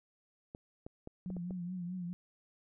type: clicks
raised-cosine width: 2 ms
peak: -31 dBFS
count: 6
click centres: 0.549 / 0.865 / 1.074 / 1.303 / 1.367 / 1.508 s
type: tone with vibrato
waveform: sine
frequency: 179.1 Hz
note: F3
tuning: 44 cents sharp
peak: -37 dBFS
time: 1.26-2.13 s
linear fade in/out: 0 ms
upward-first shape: triangle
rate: 4.7 Hz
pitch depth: 78 cents each way
effects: none